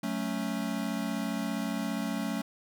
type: chord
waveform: square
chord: F# minor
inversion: none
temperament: equal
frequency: 185 / 220 / 277.2 Hz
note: F#3 / A3 / C#4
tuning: 0 / 0 / 0 cents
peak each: -37 / -34 / -36 dBFS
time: 0.03-2.42 s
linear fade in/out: 5 ms
effects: none